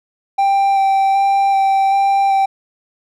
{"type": "tone with vibrato", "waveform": "triangle", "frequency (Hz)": 784, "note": "G5", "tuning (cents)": 0, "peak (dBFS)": -9, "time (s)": [0.38, 2.46], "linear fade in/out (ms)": 10, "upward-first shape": "square", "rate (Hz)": 1.3, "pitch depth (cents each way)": 10, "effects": []}